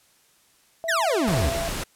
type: tone with pitch glide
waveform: sine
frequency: 659.3 to 670.8 Hz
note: E5 to E5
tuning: 0 to +30 cents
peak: -27 dBFS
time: 0.84-1.68 s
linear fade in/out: 0 ms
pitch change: +30 cents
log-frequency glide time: 1.41-1.5 s
type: exponential sweep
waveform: 40% pulse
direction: down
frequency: 2014 to 60.2 Hz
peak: -20 dBFS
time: 0.88-1.5 s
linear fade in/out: 10 ms
type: noise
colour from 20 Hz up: pink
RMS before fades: -29 dBFS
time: 1.27-1.84 s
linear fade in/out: 10 ms
effects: white hiss -60 dBFS RMS until 1.95 s + low-pass 12000 Hz 12 dB/octave

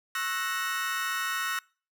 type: chord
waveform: 35% pulse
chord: F# dominant seventh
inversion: second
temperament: equal with one note detuned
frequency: 1092.2 / 1318.5 / 1480 / 1864.7 Hz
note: C#6 / E6 / F#6 / A#6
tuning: -26 / 0 / 0 / 0 cents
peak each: -36 / -33 / -32 / -32 dBFS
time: 0.15-1.59 s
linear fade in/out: 2 ms
effects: noise-tail reverb RT60 0.4 s tail -26 dB re dry

